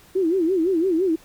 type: tone with vibrato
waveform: sine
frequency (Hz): 351.5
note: F4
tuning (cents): +11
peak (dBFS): -17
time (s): 0.15-1.16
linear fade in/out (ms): 10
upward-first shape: sine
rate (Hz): 5.9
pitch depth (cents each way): 180
effects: pink hiss -51 dBFS RMS until 1.24 s